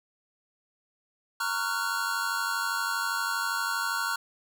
square chord, Gb major seventh, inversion first, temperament just, 925 / 1110 / 1387.5 / 1480 Hz, Bb5 / Db6 / F6 / Gb6, -14 / +2 / -12 / 0 cents, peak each -36 / -36 / -32 / -33 dBFS, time 1.4-4.16 s, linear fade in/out 5 ms, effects none

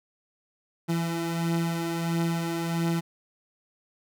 30% pulse beating tone pair, 167.1 / 168.6 Hz, E3 / E3, +24 / +39 cents, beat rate 1.5 Hz, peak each -24 / -30 dBFS, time 0.88-3.01 s, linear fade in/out 20 ms, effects none

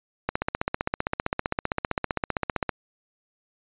click train, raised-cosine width 0.5 ms, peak -9 dBFS, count 38, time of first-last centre 0.29-2.693 s, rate 15.4 Hz, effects resampled to 8000 Hz

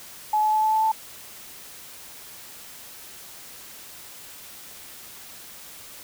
sine tone with pitch steps, 853 / 858.4 / 863.9 / 869.4 / 875 / 880.5 Hz, G#5 / A5 / A5 / A5 / A5 / A5, +46 / -43 / -32 / -21 / -10 / +1 cents, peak -18 dBFS, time 0.33-0.918 s, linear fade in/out 5 ms, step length 98 ms, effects white hiss -43 dBFS RMS until 6.03 s

